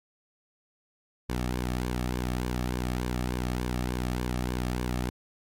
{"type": "tone with flanger", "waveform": "sawtooth", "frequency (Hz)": 61.74, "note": "B1", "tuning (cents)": 0, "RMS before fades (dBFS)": -30, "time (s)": [1.29, 5.1], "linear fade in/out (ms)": 5, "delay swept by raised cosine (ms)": [1.5, 2.04], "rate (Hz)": 3.4, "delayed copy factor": -0.55, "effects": ["MP3 64 kbps"]}